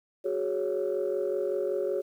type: chord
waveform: sine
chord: F# suspended second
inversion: none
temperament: equal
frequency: 370 / 415.3 / 554.4 Hz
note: F#4 / G#4 / C#5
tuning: 0 / 0 / 0 cents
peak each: -30 dBFS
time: 0.24-2.02 s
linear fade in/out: 20 ms
effects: tanh soft clip ceiling -20 dBFS + 10-bit